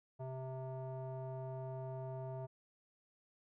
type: tone with low-pass filter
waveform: square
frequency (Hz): 130.81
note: C3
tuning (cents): 0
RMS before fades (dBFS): -44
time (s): 0.19-2.47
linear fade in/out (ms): 20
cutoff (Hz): 760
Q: 5.8
effects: none